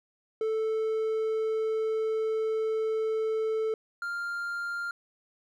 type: tone pair in turn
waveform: triangle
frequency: 440 / 1396.9 Hz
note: A4 / F6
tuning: 0 / 0 cents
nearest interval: octave + minor sixth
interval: 2000 cents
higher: second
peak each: -24 / -29 dBFS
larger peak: first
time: 0.41-3.74 / 4.02-4.91 s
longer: first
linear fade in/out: 2 ms
effects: none